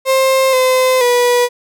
35% pulse tone with pitch steps, 529 / 514 / 487.6 Hz, C5 / C5 / B4, +19 / -31 / -22 cents, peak -8 dBFS, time 0.05-1.49 s, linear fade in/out 50 ms, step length 480 ms, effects none

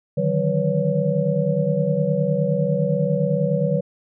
sine tone cluster, 148.9 / 158.7 / 188 / 492.8 / 560 Hz, D3 / D#3 / F#3 / B4 / C#5, +24 / +35 / +28 / -4 / +18 cents, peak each -24 dBFS, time 0.17-3.81 s, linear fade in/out 10 ms, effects none

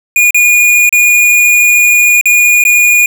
square tone with dropouts, 2441 Hz, D#7, 34 cents flat, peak -5 dBFS, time 0.16-3.06 s, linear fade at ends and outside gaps 2 ms, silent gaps 0.307-0.345 / 0.893-0.926 / 2.212-2.256 / 2.639-2.651 s, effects none

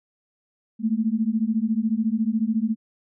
sine beating tone pair, 214.6 / 228.6 Hz, A3 / A#3, -43 / -34 cents, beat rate 14 Hz, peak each -23 dBFS, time 0.79-2.76 s, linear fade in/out 50 ms, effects none

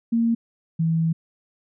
sine tone pair in turn, 230.8 / 163.2 Hz, A#3 / E3, -17 / -17 cents, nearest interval tritone, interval 600 cents, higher first, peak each -17 / -18 dBFS, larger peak first, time 0.12-0.35 / 0.79-1.13 s, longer second, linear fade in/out 10 ms, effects none

